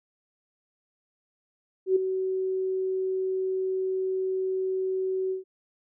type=tone with ADSR envelope; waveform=sine; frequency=377 Hz; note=F#4; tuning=32 cents sharp; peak=-16 dBFS; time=1.86-5.44 s; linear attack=100 ms; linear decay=8 ms; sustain=-9 dB; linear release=130 ms; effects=none